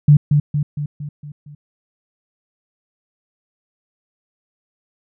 sine tone with echo, 146.83 Hz, D3, in tune, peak -5 dBFS, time 0.08-0.17 s, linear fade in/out 5 ms, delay 230 ms, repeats 6, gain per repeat -5 dB, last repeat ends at 1.55 s, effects none

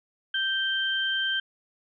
sine tone pair together, 1565 / 3135 Hz, G6 / G7, -3 / -1 cents, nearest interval octave, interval 1202 cents, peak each -27 dBFS, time 0.34-1.4 s, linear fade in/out 5 ms, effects none

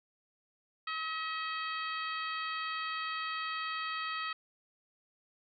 harmonic tone, 639 Hz, D#5, 46 cents sharp, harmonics 2 / 3 / 4 / 5 / 6 / 7, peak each -37 / -41 / -43 / -45 / -47 / -48 dBFS, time 0.87-4.33 s, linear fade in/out 5 ms, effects none

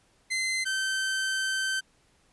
sawtooth tone pair in turn, 2064 / 1546.3 Hz, C7 / G6, -24 / -24 cents, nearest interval perfect fourth, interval 500 cents, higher first, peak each -23 dBFS, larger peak neither, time 0.3-0.65 / 0.65-1.81 s, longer second, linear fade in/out 20 ms, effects pink hiss -65 dBFS RMS until 2.32 s + resampled to 24000 Hz

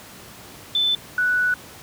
sine tone pair in turn, 3520 / 1480 Hz, A7 / F#6, 0 / 0 cents, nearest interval octave + minor third, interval 1500 cents, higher first, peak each -17 dBFS, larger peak neither, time 0.75-0.95 / 1.18-1.54 s, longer second, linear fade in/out 2 ms, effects pink hiss -42 dBFS RMS until 1.82 s + high-pass 80 Hz 12 dB/octave

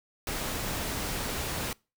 pink noise, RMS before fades -33 dBFS, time 0.27-1.73 s, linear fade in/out 2 ms, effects noise-tail reverb RT60 0.3 s tail -25 dB re dry

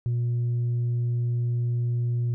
sine tone with tanh clipping, 120 Hz, B2, 49 cents flat, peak -23 dBFS, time 0.06-2.34 s, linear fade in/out 0 ms, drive 1 dB, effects none

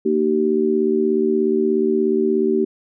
harmonic tone, 76.8 Hz, D#2, 22 cents flat, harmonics 3 / 4 / 5, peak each -21 / -22 / -17 dBFS, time 0.05-2.65 s, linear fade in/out 10 ms, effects none

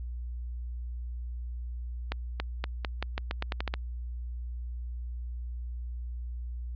accelerating click train, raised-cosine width 0.3 ms, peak -15 dBFS, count 12, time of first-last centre 2.12-3.739 s, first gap 280 ms, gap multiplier 0.86, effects added 60 Hz sine -34 dBFS peak until 6.75 s + resampled to 11025 Hz

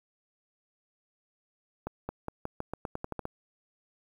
accelerating click train, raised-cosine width 1 ms, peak -20 dBFS, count 12, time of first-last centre 1.87-3.254 s, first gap 220 ms, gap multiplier 0.88, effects 9-bit

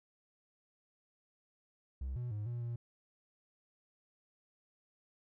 triangle tone with pitch steps, 65.5 / 122.4 / 104.8 / 120 / 118.5 Hz, C2 / B2 / G#2 / B2 / A#2, +2 / -15 / +16 / -49 / +29 cents, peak -34 dBFS, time 2.01-2.76 s, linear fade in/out 5 ms, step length 150 ms, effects tanh soft clip ceiling -30 dBFS

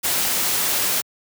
white noise, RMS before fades -21 dBFS, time 0.03-1.02 s, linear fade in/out 20 ms, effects high-pass 100 Hz 12 dB/octave

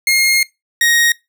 sawtooth tone pair in turn, 2139 / 1875 Hz, C7 / A#6, +38 / +10 cents, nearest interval major second, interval 228 cents, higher first, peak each -7 dBFS, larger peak neither, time 0.07-0.43 / 0.81-1.12 s, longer first, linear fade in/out 2 ms, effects noise-tail reverb RT60 0.2 s tail -22 dB re dry

